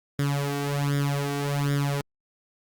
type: tone with flanger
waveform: sawtooth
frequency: 142.2 Hz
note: C#3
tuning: 45 cents sharp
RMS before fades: -26 dBFS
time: 0.19-2.01 s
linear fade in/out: 0 ms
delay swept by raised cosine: 0.57 to 2.67 ms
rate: 1.3 Hz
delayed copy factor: +0.8
effects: Opus 48 kbps